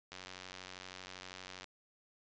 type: click train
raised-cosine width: 0.2 ms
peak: -29 dBFS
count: 142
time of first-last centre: 0.12-1.643 s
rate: 92.6 Hz
effects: resampled to 16000 Hz